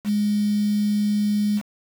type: tone with quantisation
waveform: sine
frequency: 207.7 Hz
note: G#3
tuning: in tune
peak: -18 dBFS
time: 0.04-1.62 s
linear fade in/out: 50 ms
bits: 6
effects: none